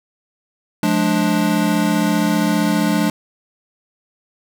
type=chord; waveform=square; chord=D diminished; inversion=first; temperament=just; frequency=176.2 / 211.4 / 293.7 Hz; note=F3 / Ab3 / D4; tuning=+16 / +31 / 0 cents; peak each=-21 / -19 / -20 dBFS; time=0.83-3.1 s; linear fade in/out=2 ms; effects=none